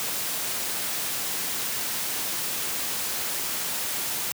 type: noise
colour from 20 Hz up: white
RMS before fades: -29 dBFS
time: 0-4.32 s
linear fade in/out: 0 ms
effects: high-pass 100 Hz 12 dB/octave